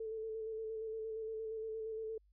sine tone with vibrato, 441.6 Hz, A4, 6 cents sharp, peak -39 dBFS, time 0-2.18 s, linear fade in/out 5 ms, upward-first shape square, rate 8.6 Hz, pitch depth 20 cents each way, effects added 50 Hz sine -66 dBFS peak until 2.32 s

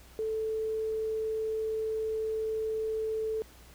sine tone, 439.3 Hz, A4, 3 cents flat, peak -29 dBFS, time 0.19-3.42 s, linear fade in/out 0 ms, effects added 60 Hz sine -54 dBFS peak until 3.74 s + pink hiss -56 dBFS RMS until 3.74 s

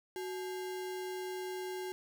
sine tone with sample-and-hold, 370 Hz, F#4, in tune, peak -37 dBFS, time 0.16-1.92 s, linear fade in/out 0 ms, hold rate 1225 Hz, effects none

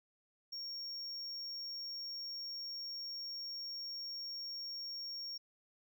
triangle tone, 5540 Hz, F8, 15 cents flat, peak -40 dBFS, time 0.52-5.38 s, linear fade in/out 10 ms, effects none

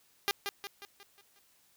5% pulse tone with echo, 401.5 Hz, G4, 41 cents sharp, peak -16 dBFS, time 0.28-0.31 s, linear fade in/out 0 ms, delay 180 ms, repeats 6, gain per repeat -6 dB, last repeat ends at 1.39 s, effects white hiss -67 dBFS RMS until 1.76 s

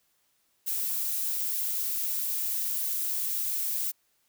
violet noise, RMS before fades -30 dBFS, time 0.66-3.92 s, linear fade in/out 20 ms, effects white hiss -71 dBFS RMS until 4.28 s

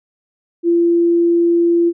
sine tone, 341.3 Hz, F4, 40 cents flat, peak -10 dBFS, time 0.63-1.93 s, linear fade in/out 50 ms, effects none

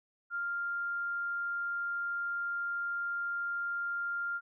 sine tone, 1396.9 Hz, F6, in tune, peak -32 dBFS, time 0.3-4.41 s, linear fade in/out 50 ms, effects none

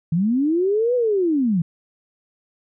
sine linear two-way sweep, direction up then down, 154 to 504 to 156.5 Hz, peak -16 dBFS, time 0.12-1.62 s, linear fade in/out 5 ms, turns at 0.95 s, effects none

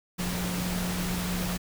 sine tone in noise, 179.4 Hz, F3, 47 cents sharp, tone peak -30 dBFS, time 0.18-1.58 s, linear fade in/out 20 ms, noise pink, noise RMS -33 dBFS, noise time 0.18-1.58 s, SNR 0 dB, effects none

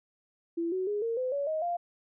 sine tone with pitch steps, 336.3 / 373.1 / 414 / 459.4 / 509.7 / 565.6 / 627.6 / 696.3 Hz, E4 / F#4 / G#4 / A#4 / C5 / C#5 / D#5 / F5, +35 / +14 / -5 / -25 / -45 / +35 / +15 / -5 cents, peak -28 dBFS, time 0.57-1.77 s, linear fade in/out 10 ms, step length 150 ms, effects none

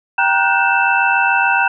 sine tone cluster, 782 / 943 / 1454 / 1541 / 2657 Hz, G5 / A#5 / F#6 / G6 / E7, -4 / +20 / -31 / -30 / +13 cents, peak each -18 dBFS, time 0.18-1.68 s, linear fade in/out 5 ms, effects none

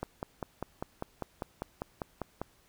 click train, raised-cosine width 1 ms, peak -20 dBFS, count 13, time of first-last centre 0.03-2.416 s, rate 5.03 Hz, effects pink hiss -65 dBFS RMS until 2.68 s

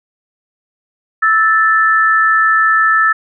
sine tone pair together, 1314.3 / 1760 Hz, E6 / A6, -6 / 0 cents, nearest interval perfect fourth, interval 506 cents, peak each -11 dBFS, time 1.22-3.13 s, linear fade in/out 10 ms, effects none

